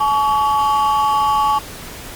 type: ring-modulated tone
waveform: triangle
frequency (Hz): 992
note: B5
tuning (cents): +7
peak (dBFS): -8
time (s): 0-1.59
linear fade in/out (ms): 10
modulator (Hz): 138
effects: pink hiss -33 dBFS RMS until 2.15 s + Opus 32 kbps